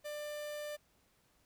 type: tone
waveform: 45% pulse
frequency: 594 Hz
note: D5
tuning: 20 cents sharp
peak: -40 dBFS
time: 0.04-0.77 s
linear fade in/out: 20 ms
effects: pink hiss -72 dBFS RMS until 1.45 s